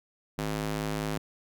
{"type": "tone with high-pass filter", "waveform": "square", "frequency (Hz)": 52.4, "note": "G#1", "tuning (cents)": 16, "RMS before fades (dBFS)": -32, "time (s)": [0.38, 1.18], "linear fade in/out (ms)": 5, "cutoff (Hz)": 150, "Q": 0.76, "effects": []}